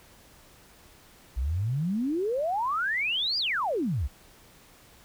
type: exponential two-way sweep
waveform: sine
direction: up then down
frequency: 57.3 to 4978 to 57.3 Hz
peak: -25 dBFS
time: 1.36-4.08 s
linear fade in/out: 20 ms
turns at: 3.38 s
effects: pink hiss -55 dBFS RMS until 5.04 s